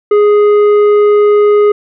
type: tone with tanh clipping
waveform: triangle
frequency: 415.3 Hz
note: G#4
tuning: in tune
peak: -6 dBFS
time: 0.11-1.72 s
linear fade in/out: 5 ms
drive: 12 dB
effects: none